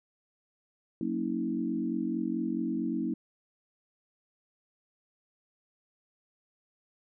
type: chord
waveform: sine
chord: F# dominant seventh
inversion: none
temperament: equal with one note detuned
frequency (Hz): 185 / 233.1 / 277.2 / 322.1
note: F#3 / A#3 / C#4 / E4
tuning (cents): 0 / 0 / 0 / -40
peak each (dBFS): -37 / -33 / -35 / -33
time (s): 1.01-3.14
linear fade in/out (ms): 2
effects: none